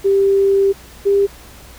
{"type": "tone pair in turn", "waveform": "sine", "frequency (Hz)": [393.3, 399], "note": ["G4", "G4"], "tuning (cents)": [6, 31], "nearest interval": "unison", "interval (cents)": 25, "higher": "second", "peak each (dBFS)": -10, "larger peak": "neither", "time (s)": [[0.04, 0.73], [1.05, 1.27]], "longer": "first", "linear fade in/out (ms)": 20, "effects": ["added 60 Hz sine -43 dBFS peak until 1.78 s", "pink hiss -41 dBFS RMS until 1.78 s"]}